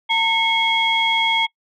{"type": "tone cluster", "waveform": "sine", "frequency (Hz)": [908, 2182, 3302], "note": ["A#5", "C#7", "G#7"], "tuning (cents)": [-46, -28, -11], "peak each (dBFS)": -19, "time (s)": [0.09, 1.47], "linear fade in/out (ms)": 20, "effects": ["noise-tail reverb RT60 0.1 s tail -25 dB re dry", "tanh soft clip ceiling -7 dBFS"]}